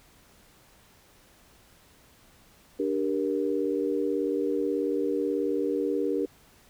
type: chord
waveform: sine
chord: G minor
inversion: second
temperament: just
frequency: 294 / 392 / 470.4 Hz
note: D4 / G4 / Bb4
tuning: +2 / 0 / +16 cents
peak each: -29 dBFS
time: 2.79-6.26 s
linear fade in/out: 10 ms
effects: pink hiss -58 dBFS RMS until 6.69 s